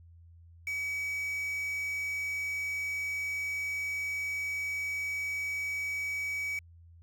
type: tone with quantisation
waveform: triangle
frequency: 2275 Hz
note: C#7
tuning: 44 cents sharp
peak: -30 dBFS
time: 0.67-6.59 s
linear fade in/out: 2 ms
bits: 8
effects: added 84 Hz sine -52 dBFS peak until 7.02 s